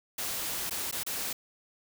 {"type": "noise with dropouts", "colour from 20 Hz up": "white", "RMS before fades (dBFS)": -34, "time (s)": [0.18, 1.33], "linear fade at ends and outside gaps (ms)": 5, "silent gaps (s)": [[0.697, 0.708], [0.913, 0.925], [1.034, 1.064]], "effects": []}